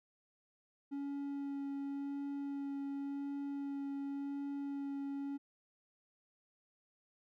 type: tone with vibrato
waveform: triangle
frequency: 280 Hz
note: C#4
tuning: 18 cents sharp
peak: -36 dBFS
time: 0.91-5.38 s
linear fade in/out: 20 ms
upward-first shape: sine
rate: 0.91 Hz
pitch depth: 10 cents each way
effects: none